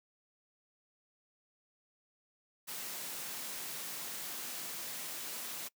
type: high-pass noise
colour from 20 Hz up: white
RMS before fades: -42 dBFS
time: 2.67-5.69 s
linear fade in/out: 20 ms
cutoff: 130 Hz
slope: 48 dB/octave
effects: noise-tail reverb RT60 0.1 s tail -23 dB re dry